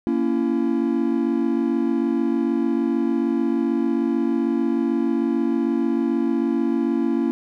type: chord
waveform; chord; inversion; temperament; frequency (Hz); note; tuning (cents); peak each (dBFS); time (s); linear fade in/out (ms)
triangle; A# diminished; none; just; 233.1 / 279.7 / 335.6; A#3 / C#4 / E4; 0 / +16 / +31; -21; 0.07-7.31; 0
effects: none